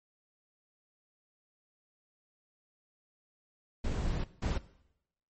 brown noise bursts at uneven times, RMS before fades -32 dBFS, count 2, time 3.84-4.24 / 4.42-4.58 s, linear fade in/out 5 ms, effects noise-tail reverb RT60 0.8 s tail -18 dB re dry + MP3 32 kbps

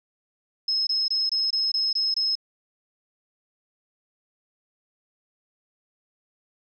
sine tone bursts, 5170 Hz, E8, 34 cents flat, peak -21 dBFS, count 8, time 0.68-2.354 s, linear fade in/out 5 ms, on 190 ms, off 22 ms, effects none

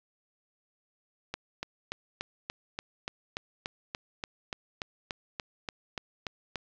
click train, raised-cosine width 0.2 ms, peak -16 dBFS, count 19, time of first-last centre 1.34-6.557 s, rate 3.45 Hz, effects low-pass 5000 Hz 12 dB/octave + 9-bit

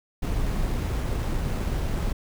brown noise with sample-and-hold, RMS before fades -26 dBFS, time 0.22-2.13 s, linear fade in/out 10 ms, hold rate 8820 Hz, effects none

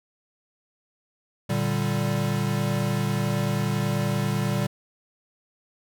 square chord, G minor, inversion first, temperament equal with one note detuned, 116.54 / 146.83 / 194.76 Hz, Bb2 / D3 / G3, 0 / 0 / -11 cents, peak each -28 dBFS, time 1.49-4.67 s, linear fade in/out 10 ms, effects none

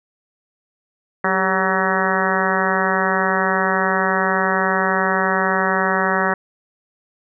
harmonic tone with a mistuned harmonic, 188.7 Hz, F#3, 34 cents sharp, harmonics 1 / 2 / 3 / 4 / 5 / 6 / 7 / 8 / 9 / 10, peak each -25 / -25 / -25 / -25 / -25 / -25 / -25 / -25 / -25 / -25 dBFS, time 1.24-6.34 s, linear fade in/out 5 ms, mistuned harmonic 2, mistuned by +62 cents, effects none

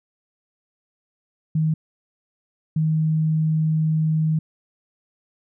sine tone bursts at uneven times, 157.3 Hz, D#3, 19 cents sharp, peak -17 dBFS, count 2, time 1.55-1.74 / 2.76-4.39 s, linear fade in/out 5 ms, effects none

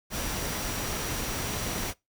sine tone in noise, 5800 Hz, F#8, 35 cents flat, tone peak -41 dBFS, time 0.1-1.94 s, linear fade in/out 50 ms, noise pink, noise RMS -32 dBFS, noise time 0.1-1.94 s, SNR -12 dB, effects noise-tail reverb RT60 0.2 s tail -23 dB re dry

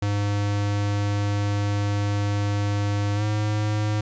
square tone with pitch glide, 102.2 to 105.93 Hz, G#2 to G#2, -27 to +35 cents, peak -22 dBFS, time 0.02-4.01 s, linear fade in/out 5 ms, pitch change +62 cents, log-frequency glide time 3.15-3.23 s, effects resampled to 16000 Hz + 10-bit

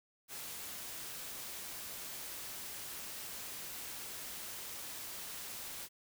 white noise, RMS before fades -45 dBFS, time 0.28-5.89 s, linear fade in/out 50 ms, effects none

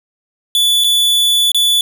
45% pulse tone with dropouts, 3460 Hz, A7, 30 cents flat, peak -10 dBFS, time 0.55-1.81 s, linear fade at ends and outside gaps 1 ms, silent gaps 0.839-0.843 / 1.518-1.546 s, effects none

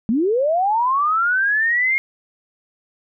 sine linear sweep, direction up, 204.9 to 2154 Hz, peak -15 dBFS, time 0.09-1.98 s, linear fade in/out 0 ms, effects none

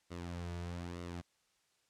sawtooth tone with flanger, 86.9 Hz, F2, 8 cents flat, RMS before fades -43 dBFS, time 0.1-1.22 s, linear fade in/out 20 ms, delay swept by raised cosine 1.2 to 3.8 ms, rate 1.1 Hz, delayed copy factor -0.55, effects white hiss -75 dBFS RMS until 1.89 s + low-pass 8000 Hz 12 dB/octave

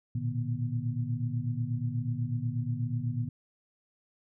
sine tone cluster, 113.7 / 121.9 / 151.3 / 242.4 Hz, A#2 / B2 / D#3 / B3, -43 / -22 / -48 / -32 cents, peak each -33 / -32 / -38 / -38 dBFS, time 0.15-3.29 s, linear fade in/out 5 ms, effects none

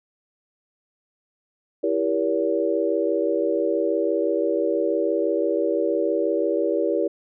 sine chord, E diminished seventh, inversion none, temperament just, 329.6 / 395.6 / 474.7 / 569.6 Hz, E4 / G4 / Bb4 / Db5, 0 / +16 / +31 / +47 cents, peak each -25 dBFS, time 1.83-7.08 s, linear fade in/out 10 ms, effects none

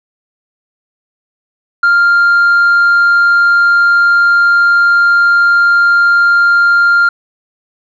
sine tone with tanh clipping, 1396.9 Hz, F6, in tune, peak -6 dBFS, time 1.83-7.09 s, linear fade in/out 5 ms, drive 1 dB, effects none

